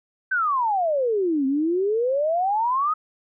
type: exponential two-way sweep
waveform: sine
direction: down then up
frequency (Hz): 1568 to 261.6 to 1282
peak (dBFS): -19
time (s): 0.31-2.94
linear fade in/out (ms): 10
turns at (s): 1.46
effects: none